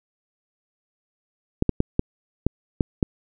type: clicks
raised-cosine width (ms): 3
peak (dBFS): -5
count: 7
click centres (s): 1.624 / 1.693 / 1.804 / 1.994 / 2.466 / 2.808 / 3.028
effects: none